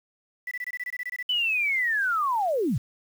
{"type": "tone bursts", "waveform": "sine", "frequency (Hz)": 1975.5, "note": "B6", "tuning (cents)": 0, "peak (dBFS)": -29, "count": 12, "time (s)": [0.47, 1.228], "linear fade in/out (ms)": 5, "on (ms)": 43, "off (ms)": 22}
{"type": "linear sweep", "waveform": "sine", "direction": "down", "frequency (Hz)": [3030, 92.5], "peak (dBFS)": -22, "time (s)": [1.29, 2.78], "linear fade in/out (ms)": 5}
{"effects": ["8-bit"]}